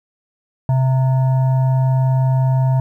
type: tone with frequency modulation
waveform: sine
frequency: 130.4 Hz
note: C3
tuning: 5 cents flat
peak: -12 dBFS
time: 0.69-2.8 s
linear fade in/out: 2 ms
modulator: 791 Hz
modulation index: 0.32
effects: 9-bit